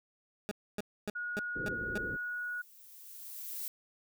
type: tone bursts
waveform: 20% pulse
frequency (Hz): 207.7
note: G#3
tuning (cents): 0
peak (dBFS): -29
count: 6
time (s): 0.49-1.978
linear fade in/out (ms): 0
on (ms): 23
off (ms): 270
type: tone with pitch glide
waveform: sine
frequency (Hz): 1447 to 1458.7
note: F#6 to F#6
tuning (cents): -39 to -25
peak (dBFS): -35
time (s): 1.15-2.62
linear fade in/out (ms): 10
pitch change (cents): +14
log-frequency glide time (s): 1.71-2.39
type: low-pass noise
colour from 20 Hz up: white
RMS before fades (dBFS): -42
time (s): 1.55-2.17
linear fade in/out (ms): 20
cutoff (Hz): 520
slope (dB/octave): 96
type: noise with exponential growth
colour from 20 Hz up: violet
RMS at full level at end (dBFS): -38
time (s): 1.74-3.68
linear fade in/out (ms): 0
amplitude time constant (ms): 420
effects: none